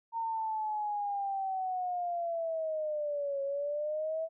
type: linear two-way sweep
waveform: sine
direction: down then up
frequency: 920 to 550 to 654 Hz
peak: -31 dBFS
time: 0.12-4.29 s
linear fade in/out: 50 ms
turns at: 3.42 s
effects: none